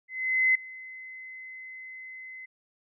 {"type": "tone with ADSR envelope", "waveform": "sine", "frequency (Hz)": 2045, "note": "C7", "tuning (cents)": -40, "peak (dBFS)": -18, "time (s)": [0.08, 2.46], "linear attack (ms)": 470, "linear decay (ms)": 5, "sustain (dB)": -22, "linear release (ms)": 12, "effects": []}